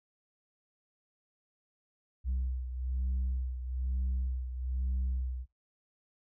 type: beating tone pair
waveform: sine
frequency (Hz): 63.6 / 64.7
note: C2 / C2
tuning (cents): -48 / -19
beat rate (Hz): 1.1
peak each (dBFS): -30 / -36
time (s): 2.24-5.46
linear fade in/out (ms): 50
effects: noise-tail reverb RT60 0.2 s tail -21 dB re dry + tanh soft clip ceiling -27 dBFS